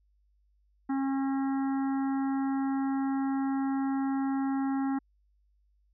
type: harmonic tone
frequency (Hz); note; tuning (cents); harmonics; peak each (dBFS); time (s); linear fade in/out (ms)
271; C#4; -39; 1 / 3 / 4 / 5 / 6 / 7; -27 / -37 / -45 / -45 / -50 / -50; 0.89-4.99; 10
effects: added 50 Hz sine -65 dBFS peak until 5.93 s